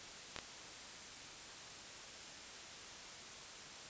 clicks, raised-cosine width 0.2 ms, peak -24 dBFS, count 2, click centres 0.363 / 0.388 s, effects white hiss -51 dBFS RMS until 3.89 s + resampled to 16000 Hz

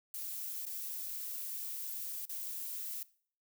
violet noise with dropouts, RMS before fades -41 dBFS, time 0.14-3.03 s, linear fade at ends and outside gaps 2 ms, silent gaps 0.654-0.665 / 2.254-2.294 s, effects noise-tail reverb RT60 0.5 s tail -20 dB re dry

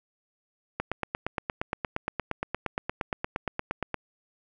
click train, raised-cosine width 0.5 ms, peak -13 dBFS, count 28, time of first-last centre 0.8-3.943 s, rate 8.59 Hz, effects none

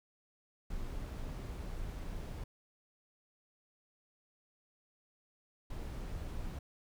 brown noise bursts at uneven times, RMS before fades -41 dBFS, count 2, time 0.7-2.44 / 5.7-6.59 s, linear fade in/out 5 ms, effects none

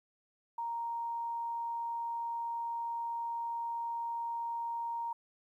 sine tone, 932.3 Hz, A#5, in tune, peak -34 dBFS, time 0.58-5.13 s, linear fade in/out 5 ms, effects 12-bit

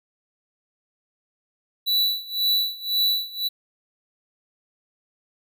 square tone with tremolo, 3951 Hz, B7, in tune, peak -18 dBFS, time 1.86-3.49 s, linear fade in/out 20 ms, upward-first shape sine, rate 1.9 Hz, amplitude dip 90%, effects none

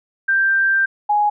sine tone pair in turn, 1576 / 832.4 Hz, G6 / G#5, +9 / +4 cents, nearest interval major seventh, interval 1105 cents, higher first, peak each -13 dBFS, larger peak neither, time 0.28-0.86 / 1.09-1.3 s, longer first, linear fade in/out 10 ms, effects none

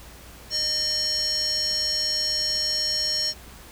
square tone with band-pass filter, 608 Hz, D#5, 40 cents flat, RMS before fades -25 dBFS, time 0.5-3.34 s, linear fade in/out 50 ms, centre 5400 Hz, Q 7.4, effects added 60 Hz sine -47 dBFS peak until 3.71 s + pink hiss -46 dBFS RMS until 3.71 s

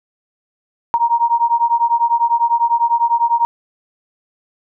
sine beating tone pair, 932.3 / 942.3 Hz, A#5 / A#5, 0 / +18 cents, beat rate 10 Hz, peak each -15 dBFS, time 0.94-3.45 s, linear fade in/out 0 ms, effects none

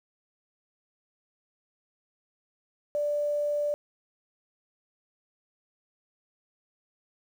sine tone with quantisation, 587.3 Hz, D5, in tune, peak -25 dBFS, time 2.95-3.74 s, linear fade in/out 0 ms, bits 9, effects none

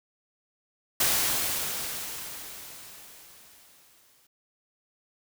white noise with exponential decay, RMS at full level -23 dBFS, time 1-4.27 s, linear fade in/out 5 ms, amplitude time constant 710 ms, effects none

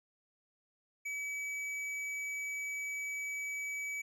sine tone with hard clipping, 2285 Hz, D7, 48 cents flat, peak -38 dBFS, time 1.05-4.02 s, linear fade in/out 10 ms, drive 9 dB, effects none

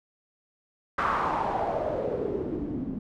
white noise with low-pass filter sweep, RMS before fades -29 dBFS, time 0.98-2.99 s, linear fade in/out 5 ms, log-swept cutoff 1300 to 230 Hz, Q 4.3, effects none

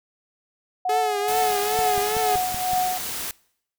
sine tone with tremolo, 734 Hz, F#5, 14 cents flat, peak -18 dBFS, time 0.85-2.98 s, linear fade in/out 5 ms, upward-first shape triangle, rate 2.2 Hz, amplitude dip 75%
sawtooth tone with vibrato, 423.9 Hz, G#4, 35 cents sharp, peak -20 dBFS, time 0.89-2.36 s, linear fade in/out 5 ms, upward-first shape triangle, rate 2.5 Hz, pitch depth 82 cents each way
white noise, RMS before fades -30 dBFS, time 1.28-3.31 s, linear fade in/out 0 ms
click train, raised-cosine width 5 ms, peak -23 dBFS, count 6, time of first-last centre 1.79-2.733 s, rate 5.3 Hz
effects noise-tail reverb RT60 0.7 s tail -24 dB re dry

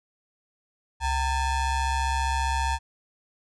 square ring-modulated tone, 422.5 Hz, G#4, 30 cents sharp, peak -21 dBFS, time 1-2.79 s, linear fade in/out 50 ms, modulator 490 Hz, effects resampled to 22050 Hz

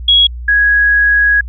sine tone pair in turn, 3322 / 1661 Hz, G#7 / G#6, 0 / 0 cents, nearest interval octave, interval 1200 cents, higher first, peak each -5 / -7 dBFS, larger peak first, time 0.08-0.27 / 0.48-1.41 s, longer second, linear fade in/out 5 ms, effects added 60 Hz sine -22 dBFS peak until 1.48 s

